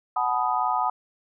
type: chord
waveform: sine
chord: B dominant seventh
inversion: second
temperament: equal with one note detuned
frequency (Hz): 740 / 863.9 / 987.8 / 1244.5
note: F#5 / A5 / B5 / D#6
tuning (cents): 0 / -32 / 0 / 0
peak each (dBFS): -27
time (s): 0.16-0.9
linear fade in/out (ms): 5
effects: none